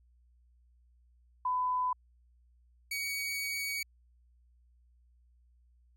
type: tone pair in turn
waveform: sine / sawtooth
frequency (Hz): 1003 / 2252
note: B5 / C#7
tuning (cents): +26 / +27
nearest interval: octave + major second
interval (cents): 1401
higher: second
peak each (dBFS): -28 / -30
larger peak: first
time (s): 1.45-1.93 / 2.91-3.83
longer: second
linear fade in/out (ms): 5
effects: added 60 Hz sine -62 dBFS peak until 5.96 s